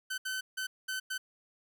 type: tone bursts at uneven times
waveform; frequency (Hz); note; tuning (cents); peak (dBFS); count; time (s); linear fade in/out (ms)
sawtooth; 1524; G6; -49; -30; 5; 0.1-0.18 / 0.25-0.41 / 0.57-0.67 / 0.88-1 / 1.1-1.18; 10
effects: none